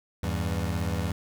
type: beating tone pair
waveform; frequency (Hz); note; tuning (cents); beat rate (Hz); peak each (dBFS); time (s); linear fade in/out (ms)
25% pulse; 82.41 / 99.41; E2 / G2; 0 / +25; 17; -25 / -27; 0.23-1.12; 5
effects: none